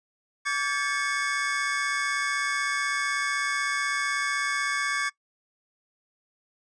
square tone cluster, 1149 / 1598 / 1734 / 2204 Hz, D6 / G6 / A6 / C#7, -38 / +33 / -26 / -11 cents, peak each -31 / -32 / -32 / -31 dBFS, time 0.45-5.1 s, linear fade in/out 20 ms, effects noise-tail reverb RT60 0.1 s tail -20 dB re dry + resampled to 22050 Hz

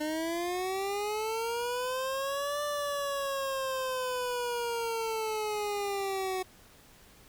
25% pulse linear two-way sweep, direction up then down, 300.9 to 589 to 370.1 Hz, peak -27 dBFS, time 0-6.43 s, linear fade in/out 10 ms, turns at 2.63 s, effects pink hiss -57 dBFS RMS until 7.28 s

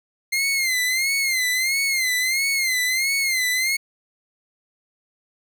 sawtooth tone with vibrato, 2100 Hz, C7, 6 cents sharp, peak -16 dBFS, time 0.32-3.77 s, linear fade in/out 10 ms, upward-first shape sine, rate 1.5 Hz, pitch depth 94 cents each way, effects none

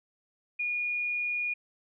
sine tone, 2440 Hz, D#7, 34 cents flat, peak -28 dBFS, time 0.59-1.54 s, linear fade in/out 10 ms, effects none

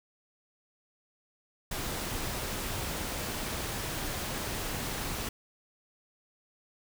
pink noise, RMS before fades -35 dBFS, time 1.71-5.29 s, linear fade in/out 5 ms, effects none

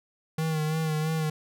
square tone with vibrato, 156.9 Hz, D#3, 15 cents sharp, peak -26 dBFS, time 0.38-1.3 s, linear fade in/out 5 ms, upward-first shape sine, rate 3 Hz, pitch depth 39 cents each way, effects none

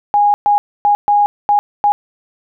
sine tone bursts at uneven times, 823 Hz, G#5, 16 cents flat, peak -8 dBFS, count 6, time 0.14-0.34 / 0.46-0.58 / 0.85-0.95 / 1.08-1.26 / 1.49-1.59 / 1.84-1.92 s, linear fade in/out 0 ms, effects none

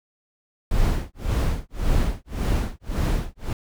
brown noise with tremolo, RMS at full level -19 dBFS, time 0.71-3.53 s, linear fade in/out 2 ms, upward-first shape sine, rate 1.8 Hz, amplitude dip 100%, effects none

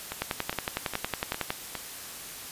two click trains, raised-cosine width 0.3 ms, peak -16 / -11 dBFS, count 5 / 15, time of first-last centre 0.12-1.753 / 0.22-1.504 s, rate 2.45 / 10.9 Hz, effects white hiss -41 dBFS RMS until 2.51 s + resampled to 32000 Hz

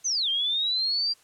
sine linear two-way sweep, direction down then up, 6420 to 3136 to 4780 Hz, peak -23 dBFS, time 0.04-1.14 s, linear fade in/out 20 ms, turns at 0.29 s, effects white hiss -59 dBFS RMS until 1.23 s + low-pass 10000 Hz 12 dB/octave

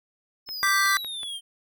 square exponential sweep, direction down, 5274 to 3126 Hz, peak -32 dBFS, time 0.46-1.41 s, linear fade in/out 50 ms
click train, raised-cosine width 0.3 ms, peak -25 dBFS, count 5, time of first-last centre 0.49-1.232 s, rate 5.39 Hz
square chord, G major, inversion second, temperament equal, 1174.7 / 1568 / 1975.5 Hz, D6 / G6 / B6, 0 / 0 / 0 cents, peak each -25 dBFS, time 0.63-0.97 s, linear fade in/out 0 ms
effects none

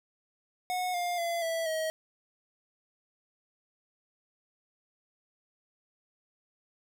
square tone with pitch steps, 730 / 705.1 / 681.1 / 657.9 / 635.5 Hz, F#5 / F5 / F5 / E5 / D#5, -24 / +16 / -44 / -4 / +36 cents, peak -30 dBFS, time 0.7-1.9 s, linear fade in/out 0 ms, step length 240 ms, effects none

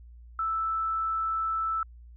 sine tone, 1318.5 Hz, E6, in tune, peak -26 dBFS, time 0.39-1.83 s, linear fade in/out 2 ms, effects added 59 Hz sine -46 dBFS peak until 2.16 s

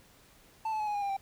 triangle tone with pitch steps, 884 / 866.3 / 849 / 832 / 815.3 / 799 / 783 Hz, A5 / A5 / G#5 / G#5 / G#5 / G5 / G5, +8 / -27 / +38 / +3 / -32 / +33 / -2 cents, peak -28 dBFS, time 0.65-1.168 s, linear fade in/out 5 ms, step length 74 ms, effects pink hiss -60 dBFS RMS until 1.21 s

